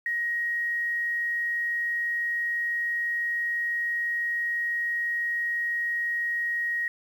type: tone with quantisation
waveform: sine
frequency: 1886 Hz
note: A#6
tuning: 20 cents sharp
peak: -25 dBFS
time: 0.06-6.88 s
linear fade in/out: 2 ms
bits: 9
effects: none